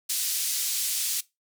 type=band-pass noise; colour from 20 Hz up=white; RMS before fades=-28 dBFS; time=0.09-1.21 s; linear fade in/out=10 ms; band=3900 to 12000 Hz; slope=12 dB/octave; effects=noise-tail reverb RT60 0.2 s tail -20 dB re dry